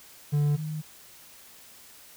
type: tone pair in turn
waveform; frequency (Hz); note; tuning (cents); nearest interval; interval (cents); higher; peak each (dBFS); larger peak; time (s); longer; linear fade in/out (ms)
triangle / sine; 146.5 / 154.63; D3 / D#3; -4 / -10; minor second; 94; second; -19 / -30; first; 0.32-0.57 / 0.57-0.82; neither; 20
effects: white hiss -51 dBFS RMS until 2.16 s